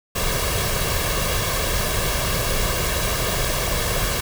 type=noise with comb filter; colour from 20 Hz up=pink; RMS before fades=-22 dBFS; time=0.15-4.21 s; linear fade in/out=10 ms; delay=1.8 ms; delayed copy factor=+0.6; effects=none